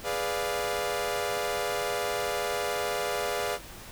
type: chord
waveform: sawtooth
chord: G# diminished seventh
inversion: none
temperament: equal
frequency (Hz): 415.3 / 493.9 / 587.3 / 698.5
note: G#4 / B4 / D5 / F5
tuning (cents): 0 / 0 / 0 / 0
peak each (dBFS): -30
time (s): 0.03-3.59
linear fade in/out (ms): 50
effects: pink hiss -45 dBFS RMS until 3.91 s